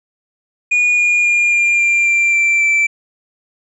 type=tone with pitch steps; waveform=triangle; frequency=2448 / 2431 / 2414 / 2398 / 2381 / 2365 / 2348 / 2332 Hz; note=D#7 / D#7 / D7 / D7 / D7 / D7 / D7 / D7; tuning=-29 / -41 / +47 / +36 / +23 / +12 / -1 / -13 cents; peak=-9 dBFS; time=0.71-2.87 s; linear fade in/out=10 ms; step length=270 ms; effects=resampled to 22050 Hz